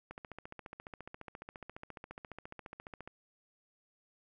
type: click train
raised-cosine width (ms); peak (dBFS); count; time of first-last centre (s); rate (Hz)
0.5; -30; 44; 0.11-3.076; 14.5
effects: none